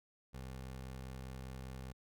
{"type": "tone", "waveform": "20% pulse", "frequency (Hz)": 65, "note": "C2", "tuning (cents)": -11, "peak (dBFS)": -40, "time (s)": [0.33, 1.93], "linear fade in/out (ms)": 20, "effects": []}